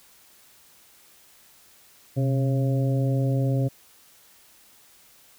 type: harmonic tone with a mistuned harmonic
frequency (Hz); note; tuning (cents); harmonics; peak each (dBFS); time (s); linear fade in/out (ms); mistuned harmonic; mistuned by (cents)
136; C#3; -33; 1 / 2 / 3 / 4 / 5; -21 / -29 / -35 / -32 / -40; 2.16-3.69; 20; 1; -75
effects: white hiss -55 dBFS RMS until 5.38 s